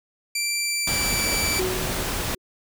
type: tone with pitch glide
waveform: 15% pulse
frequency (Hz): 2349 to 2321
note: D7 to D7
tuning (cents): 0 to -21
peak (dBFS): -16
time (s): 0.35-1.6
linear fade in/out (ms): 5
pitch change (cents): -21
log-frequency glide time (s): 0.6-1.22
type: noise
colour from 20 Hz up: pink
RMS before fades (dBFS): -27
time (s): 0.87-2.35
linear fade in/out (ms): 5
type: tone with exponential decay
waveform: sine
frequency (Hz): 370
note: F#4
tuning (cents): 0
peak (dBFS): -21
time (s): 1.59-2.38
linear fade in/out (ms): 5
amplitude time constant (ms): 170
effects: none